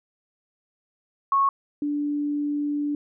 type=tone pair in turn; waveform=sine; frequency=1100 / 292 Hz; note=C#6 / D4; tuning=-14 / -10 cents; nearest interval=octave + major seventh; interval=2296 cents; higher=first; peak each=-17 / -23 dBFS; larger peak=first; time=1.32-1.49 / 1.82-2.95 s; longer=second; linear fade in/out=2 ms; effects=none